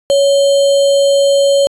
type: tone with sample-and-hold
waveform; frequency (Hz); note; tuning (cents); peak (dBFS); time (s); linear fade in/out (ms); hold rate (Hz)
sine; 558; C#5; +11; -7; 0.1-1.67; 0; 3675
effects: resampled to 24000 Hz